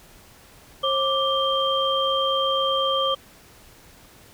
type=tone cluster; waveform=sine; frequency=537 / 1173 / 3172 Hz; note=C5 / D6 / G7; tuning=+45 / -2 / +20 cents; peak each=-24 dBFS; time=0.83-3.15 s; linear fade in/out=10 ms; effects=pink hiss -50 dBFS RMS until 4.33 s